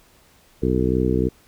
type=harmonic tone; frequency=63.1 Hz; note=B1; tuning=38 cents sharp; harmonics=1 / 2 / 3 / 4 / 5 / 6 / 7; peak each=-25 / -25 / -25 / -25 / -25 / -25 / -25 dBFS; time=0.62-1.29 s; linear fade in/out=10 ms; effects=pink hiss -55 dBFS RMS until 1.47 s